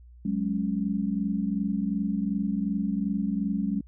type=chord; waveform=sine; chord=F# suspended second; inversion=none; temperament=equal; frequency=185 / 207.7 / 277.2 Hz; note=F#3 / G#3 / C#4; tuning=0 / 0 / 0 cents; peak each=-30 / -27 / -32 dBFS; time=0.25-3.81 s; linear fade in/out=5 ms; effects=added 60 Hz sine -47 dBFS peak until 3.87 s

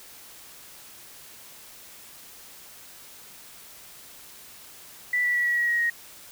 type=tone with pitch steps; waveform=sine; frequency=1972 / 1956.1 / 1940.4 / 1924.7 / 1909.2 / 1893.9 / 1878.6 Hz; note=B6 / B6 / B6 / B6 / A#6 / A#6 / A#6; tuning=-3 / -17 / -31 / -45 / +41 / +27 / +13 cents; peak=-21 dBFS; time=5.13-5.9 s; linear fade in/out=5 ms; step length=110 ms; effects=white hiss -47 dBFS RMS until 6.31 s

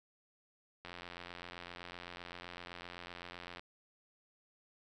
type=click train; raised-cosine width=0.3 ms; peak=-30 dBFS; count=242; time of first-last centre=0.85-3.595 s; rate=87.8 Hz; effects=none

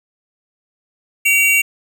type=tone pair together; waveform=square; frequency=2271 / 2749 Hz; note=C#7 / F7; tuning=+41 / -28 cents; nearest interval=minor third; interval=331 cents; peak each=-15 / -14 dBFS; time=1.25-1.62 s; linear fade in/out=10 ms; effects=8-bit

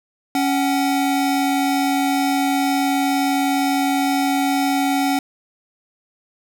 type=tone pair together; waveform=square; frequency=277.2 / 752.1 Hz; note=C#4 / F#5; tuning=0 / +28 cents; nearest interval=octave + perfect fourth; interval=1728 cents; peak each=-19 / -22 dBFS; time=0.35-5.19 s; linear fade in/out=2 ms; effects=none

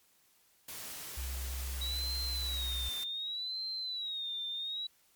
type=noise; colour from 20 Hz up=white; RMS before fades=-44 dBFS; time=0.68-3.04 s; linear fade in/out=5 ms
type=tone; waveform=sine; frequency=65.41 Hz; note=C2; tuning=in tune; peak=-36 dBFS; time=1.17-2.89 s; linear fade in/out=5 ms
type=tone with vibrato; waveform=sine; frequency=3848 Hz; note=B7; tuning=46 cents flat; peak=-35 dBFS; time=1.81-4.87 s; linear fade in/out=5 ms; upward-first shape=sine; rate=0.67 Hz; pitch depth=120 cents each way
effects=white hiss -68 dBFS RMS until 5.15 s + MP3 96 kbps

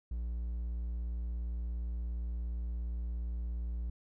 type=tone; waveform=triangle; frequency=58.6 Hz; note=A#1; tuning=10 cents sharp; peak=-32 dBFS; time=0.11-3.9 s; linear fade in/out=5 ms; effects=none

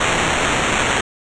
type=noise with sample-and-hold; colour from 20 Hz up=white; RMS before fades=-18 dBFS; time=0-1.01 s; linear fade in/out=5 ms; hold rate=4900 Hz; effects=resampled to 22050 Hz

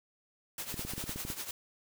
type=noise with tremolo; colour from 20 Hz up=white; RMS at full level=-37 dBFS; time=0.58-1.51 s; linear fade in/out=2 ms; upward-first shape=triangle; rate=10 Hz; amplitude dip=80%
type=clicks; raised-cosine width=3 ms; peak=-27 dBFS; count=10; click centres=0.742 / 0.794 / 0.85 / 0.936 / 0.98 / 1.04 / 1.094 / 1.16 / 1.251 / 1.302 s
effects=none

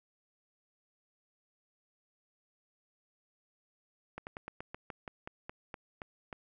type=slowing click train; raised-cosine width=0.5 ms; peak=-26 dBFS; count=13; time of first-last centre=4.18-6.328 s; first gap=89 ms; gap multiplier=1.12; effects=none

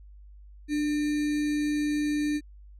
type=tone with sample-and-hold; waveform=sine; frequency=296.6 Hz; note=D4; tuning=17 cents sharp; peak=-24 dBFS; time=0.68-2.41 s; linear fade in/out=50 ms; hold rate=2100 Hz; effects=added 50 Hz sine -46 dBFS peak until 2.79 s + low-pass 9000 Hz 12 dB/octave

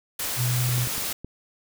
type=noise; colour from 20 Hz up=white; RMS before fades=-29 dBFS; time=0.19-1.13 s; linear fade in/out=5 ms
type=tone; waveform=sine; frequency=123.47 Hz; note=B2; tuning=in tune; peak=-22 dBFS; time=0.36-0.88 s; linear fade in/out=50 ms
type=clicks; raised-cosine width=3 ms; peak=-23 dBFS; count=5; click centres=0.691 / 0.781 / 0.873 / 0.98 / 1.246 s
effects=none

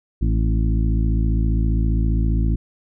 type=harmonic tone with a mistuned harmonic; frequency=55 Hz; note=A1; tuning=in tune; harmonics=1 / 2 / 3 / 4 / 5 / 6; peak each=-17 / -23 / -27 / -29 / -31 / -33 dBFS; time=0.21-2.56 s; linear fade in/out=10 ms; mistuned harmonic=4; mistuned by=+38 cents; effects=none

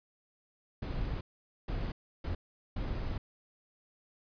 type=noise bursts at uneven times; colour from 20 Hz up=brown; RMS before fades=-35 dBFS; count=4; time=0.82-1.21 / 1.68-1.92 / 2.24-2.35 / 2.76-3.18 s; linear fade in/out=5 ms; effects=resampled to 11025 Hz

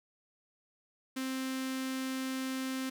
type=tone with notch filter; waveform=sawtooth; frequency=262.5 Hz; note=C4; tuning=6 cents sharp; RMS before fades=-36 dBFS; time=1.16-2.9 s; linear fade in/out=10 ms; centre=680 Hz; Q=0.78; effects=none

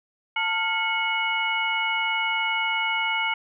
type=tone cluster; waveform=sine; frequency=894 / 1399 / 2198 / 2917 Hz; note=A5 / F6 / C#7 / F#7; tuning=+27 / +3 / -15 / -25 cents; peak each=-28 / -30 / -25 / -30 dBFS; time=0.36-3.34 s; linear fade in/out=5 ms; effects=none

